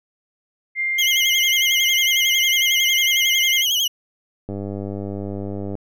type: tone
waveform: sine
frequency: 2100 Hz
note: C7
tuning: 6 cents sharp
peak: -19 dBFS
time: 0.75-3.65 s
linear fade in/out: 50 ms
type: tone with vibrato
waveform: 35% pulse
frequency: 3093 Hz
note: G7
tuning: 24 cents flat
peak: -15 dBFS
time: 0.98-3.88 s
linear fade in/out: 10 ms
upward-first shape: sine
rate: 11 Hz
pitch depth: 110 cents each way
type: click train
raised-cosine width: 2 ms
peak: -16 dBFS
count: 127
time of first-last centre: 4.49-5.753 s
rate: 99.8 Hz
effects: none

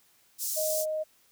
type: high-pass noise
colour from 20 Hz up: pink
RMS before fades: -32 dBFS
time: 0.38-0.86 s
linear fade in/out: 50 ms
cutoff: 5900 Hz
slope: 24 dB/octave
type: tone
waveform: sine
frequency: 622.3 Hz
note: D#5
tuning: in tune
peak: -28 dBFS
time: 0.56-1.04 s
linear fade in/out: 20 ms
effects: white hiss -64 dBFS RMS until 1.31 s

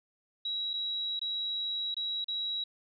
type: tone with dropouts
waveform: sine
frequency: 3873 Hz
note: B7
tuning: 35 cents flat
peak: -31 dBFS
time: 0.45-2.64 s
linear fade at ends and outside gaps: 5 ms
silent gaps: 0.734-0.737 / 1.194-1.214 / 1.944-1.966 / 2.244-2.282 s
effects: none

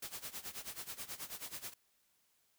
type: noise with tremolo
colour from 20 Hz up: white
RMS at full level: -43 dBFS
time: 0.02-1.74 s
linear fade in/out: 5 ms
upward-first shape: sine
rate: 9.3 Hz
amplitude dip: 85%
effects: white hiss -75 dBFS RMS until 2.58 s

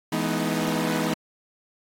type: chord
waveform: sawtooth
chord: E major seventh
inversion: none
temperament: equal with one note detuned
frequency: 164.81 / 211.2 / 246.9 / 311.1 Hz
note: E3 / G#3 / B3 / D#4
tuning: 0 / +29 / 0 / 0 cents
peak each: -25 dBFS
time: 0.12-1.14 s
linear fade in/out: 5 ms
effects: AAC 48 kbps

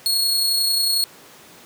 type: tone with amplitude modulation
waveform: sawtooth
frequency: 4326 Hz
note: C#8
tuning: 43 cents flat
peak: -13 dBFS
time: 0.06-1.04 s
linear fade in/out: 0 ms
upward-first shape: sine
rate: 31.1 Hz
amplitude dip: 30%
effects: pink hiss -45 dBFS RMS until 1.65 s + high-pass 200 Hz 12 dB/octave

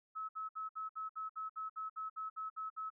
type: tone bursts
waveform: sine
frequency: 1293 Hz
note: E6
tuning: 34 cents flat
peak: -39 dBFS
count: 14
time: 0.15-2.903 s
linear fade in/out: 20 ms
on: 140 ms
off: 61 ms
effects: none

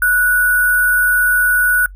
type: tone with sample-and-hold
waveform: sine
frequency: 1473 Hz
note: F#6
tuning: 8 cents flat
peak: -10 dBFS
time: 0.02-1.86 s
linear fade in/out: 2 ms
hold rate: 11025 Hz
effects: noise-tail reverb RT60 0.1 s tail -21 dB re dry + added 47 Hz sine -32 dBFS peak until 1.95 s

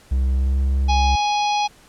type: tone with pitch glide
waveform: triangle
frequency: 65.41 to 67.25 Hz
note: C2 to C2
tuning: 0 to +48 cents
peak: -14 dBFS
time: 0.11-1.16 s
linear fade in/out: 10 ms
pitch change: +48 cents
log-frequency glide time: 0.33-0.56 s
type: harmonic tone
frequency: 830.6 Hz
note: G#5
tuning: in tune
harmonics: 1 / 3 / 4 / 5 / 6 / 7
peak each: -18 / -28 / -30 / -32 / -34 / -35 dBFS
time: 0.88-1.68 s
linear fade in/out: 20 ms
effects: pink hiss -50 dBFS RMS until 1.88 s + low-pass 11000 Hz 12 dB/octave

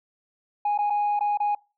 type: tone with dropouts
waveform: sine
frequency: 827 Hz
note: G#5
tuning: 8 cents flat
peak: -19 dBFS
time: 0.65-1.55 s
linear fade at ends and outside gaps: 5 ms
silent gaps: 0.778-0.787 / 0.9-0.903 / 1.193-1.207 / 1.374-1.401 s
effects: noise-tail reverb RT60 0.3 s tail -24 dB re dry + tanh soft clip ceiling -19 dBFS

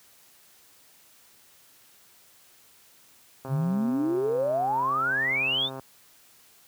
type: click train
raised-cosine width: 1 ms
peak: -24 dBFS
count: 313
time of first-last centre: 3.45-5.796 s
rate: 133 Hz
type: exponential sweep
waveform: sine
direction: up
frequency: 130.81 to 3721 Hz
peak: -23 dBFS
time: 3.48-5.7 s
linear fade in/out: 50 ms
effects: white hiss -57 dBFS RMS until 6.67 s + high-pass 60 Hz 12 dB/octave

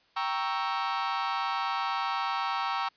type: chord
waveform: 40% pulse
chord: G diminished seventh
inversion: none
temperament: equal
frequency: 784 / 932.3 / 1108.7 / 1318.5 Hz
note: G5 / Bb5 / Db6 / Fb6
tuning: 0 / 0 / 0 / 0 cents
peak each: -33 dBFS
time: 0.16-2.89 s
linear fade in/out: 10 ms
effects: white hiss -65 dBFS RMS until 2.96 s + resampled to 11025 Hz

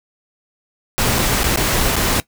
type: noise with dropouts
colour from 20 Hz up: pink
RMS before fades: -17 dBFS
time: 0.98-2.2 s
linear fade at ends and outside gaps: 0 ms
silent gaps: 1.186-1.19 / 1.433-1.441 / 1.56-1.573 / 1.957-1.964 s
effects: noise-tail reverb RT60 0.1 s tail -18 dB re dry

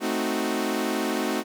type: chord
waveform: sawtooth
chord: A diminished seventh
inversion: none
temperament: equal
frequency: 220 / 261.6 / 311.1 / 370 Hz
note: A3 / C4 / Eb4 / Gb4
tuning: 0 / 0 / 0 / 0 cents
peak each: -26 dBFS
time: 0-1.44 s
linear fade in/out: 50 ms
effects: none

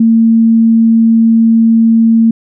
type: tone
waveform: sine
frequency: 226.7 Hz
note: A#3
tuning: 48 cents flat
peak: -4 dBFS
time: 0-2.31 s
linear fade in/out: 5 ms
effects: none

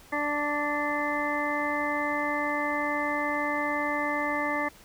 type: harmonic tone with a mistuned harmonic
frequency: 293.7 Hz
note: D4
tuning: in tune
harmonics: 1 / 2 / 3 / 4 / 6 / 7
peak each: -33 / -33 / -33 / -33 / -33 / -33 dBFS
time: 0.12-4.69 s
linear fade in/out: 10 ms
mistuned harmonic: 4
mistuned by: -16 cents
effects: pink hiss -53 dBFS RMS until 4.84 s

